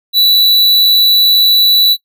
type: tone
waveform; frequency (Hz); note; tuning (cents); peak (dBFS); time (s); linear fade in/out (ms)
square; 3951; B7; 0; -6; 0.13-1.97; 50
effects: noise-tail reverb RT60 0.1 s tail -20 dB re dry